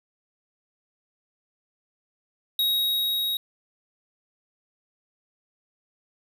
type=tone with level ramp; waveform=square; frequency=3793 Hz; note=A#7; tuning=29 cents sharp; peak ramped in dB=-21 to -25 dBFS; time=2.59-3.37 s; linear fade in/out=2 ms; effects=none